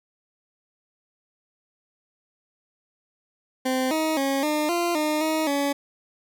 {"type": "tone with pitch steps", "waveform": "20% pulse", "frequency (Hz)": [258.9, 315.5, 273.3, 302.3, 345.3, 304.7, 314.9, 282.6], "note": ["C4", "D#4", "C#4", "D#4", "F4", "D#4", "D#4", "C#4"], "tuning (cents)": [-18, 24, -24, -50, -20, -36, 21, 34], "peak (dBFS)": -17, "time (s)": [3.65, 5.73], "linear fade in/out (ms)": 10, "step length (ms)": 260, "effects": []}